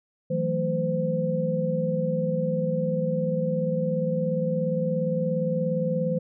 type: tone cluster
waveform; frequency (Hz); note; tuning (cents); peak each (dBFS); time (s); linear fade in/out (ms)
sine; 163.6 / 183.7 / 220.8 / 513; E3 / F#3 / A3 / C5; -13 / -12 / +6 / -34; -27 / -31 / -32 / -26; 0.3-6.19; 10
effects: none